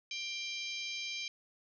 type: harmonic tone with a mistuned harmonic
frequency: 789 Hz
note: G5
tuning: 11 cents sharp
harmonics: 3 / 4 / 5 / 6 / 7 / 8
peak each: -41 / -43 / -45 / -47 / -48 / -49 dBFS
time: 0.11-1.28 s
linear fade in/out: 2 ms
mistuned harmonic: 7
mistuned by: -79 cents
effects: none